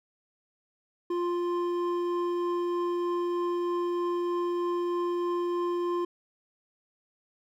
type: tone pair together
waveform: triangle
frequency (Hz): 349.9 / 1046.5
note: F4 / C6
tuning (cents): +3 / 0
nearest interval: octave + perfect fifth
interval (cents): 1897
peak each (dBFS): -25 / -33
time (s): 1.1-6.05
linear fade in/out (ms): 5
effects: none